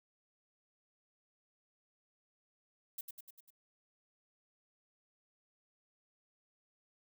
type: noise with echo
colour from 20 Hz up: violet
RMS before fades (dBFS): -42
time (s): 2.98-3.01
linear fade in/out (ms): 5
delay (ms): 99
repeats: 5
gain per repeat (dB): -4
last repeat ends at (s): 3.505
effects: none